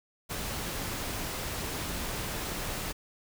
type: noise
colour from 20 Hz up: pink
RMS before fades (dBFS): -35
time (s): 0.29-2.93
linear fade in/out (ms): 20
effects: none